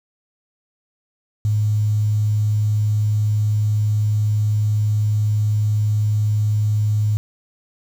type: tone with quantisation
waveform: sine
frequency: 106 Hz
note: G#2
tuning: 36 cents sharp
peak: -15 dBFS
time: 1.45-7.17 s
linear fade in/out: 0 ms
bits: 7
effects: none